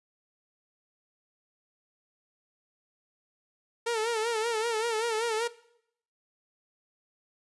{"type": "tone with vibrato", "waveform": "sawtooth", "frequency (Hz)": 452.2, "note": "A4", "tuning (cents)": 47, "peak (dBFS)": -23, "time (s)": [3.86, 5.48], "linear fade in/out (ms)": 10, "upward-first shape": "sine", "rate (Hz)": 5.2, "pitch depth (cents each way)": 85, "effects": ["noise-tail reverb RT60 0.7 s tail -19 dB re dry", "resampled to 24000 Hz"]}